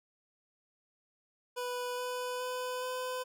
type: tone with pitch steps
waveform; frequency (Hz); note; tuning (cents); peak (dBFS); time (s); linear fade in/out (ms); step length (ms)
25% pulse; 493.9 / 498.2 / 502.5 / 506.9; B4 / B4 / B4 / B4; 0 / +15 / +30 / +45; -31; 1.56-3.24; 20; 420
effects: none